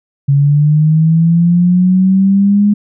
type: linear sweep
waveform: sine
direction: up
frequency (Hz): 138.59 to 207.7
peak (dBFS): -6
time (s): 0.28-2.74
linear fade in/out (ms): 10
effects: none